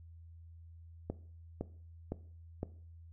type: click train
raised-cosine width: 2 ms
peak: -23 dBFS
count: 4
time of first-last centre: 1.1-2.631 s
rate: 1.96 Hz
effects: noise-tail reverb RT60 0.5 s tail -17 dB re dry + added 83 Hz sine -51 dBFS peak until 3.12 s